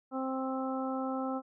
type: harmonic tone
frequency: 263 Hz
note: C4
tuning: 9 cents sharp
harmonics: 1 / 2 / 3 / 4 / 5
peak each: -34 / -38 / -39 / -45 / -41 dBFS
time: 0.11-1.42 s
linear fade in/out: 50 ms
effects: none